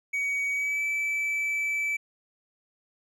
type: tone with pitch glide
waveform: triangle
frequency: 2257 to 2312 Hz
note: C#7 to D7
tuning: +31 to -28 cents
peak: -24 dBFS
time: 0.13-1.97 s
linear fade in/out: 10 ms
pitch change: +41 cents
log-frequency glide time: 0.52-0.83 s
effects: none